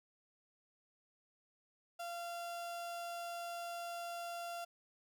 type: tone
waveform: 35% pulse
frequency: 689 Hz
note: F5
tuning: 24 cents flat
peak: -40 dBFS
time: 1.99-4.65 s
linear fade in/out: 10 ms
effects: none